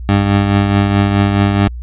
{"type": "tone with tremolo", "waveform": "20% pulse", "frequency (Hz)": 100, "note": "G2", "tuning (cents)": 35, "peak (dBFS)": -3, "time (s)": [0.09, 1.68], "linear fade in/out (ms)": 0, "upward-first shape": "triangle", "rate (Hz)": 4.7, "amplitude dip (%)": 45, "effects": ["added 60 Hz sine -23 dBFS peak until 1.82 s", "resampled to 8000 Hz"]}